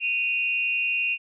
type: tone pair together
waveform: sine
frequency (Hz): 2490 / 2759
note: D#7 / F7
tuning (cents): +1 / -22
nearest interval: major second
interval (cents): 177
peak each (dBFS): -25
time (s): 0-1.18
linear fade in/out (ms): 50
effects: none